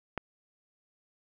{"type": "click", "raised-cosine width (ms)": 0.5, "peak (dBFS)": -17, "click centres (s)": 0.177, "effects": []}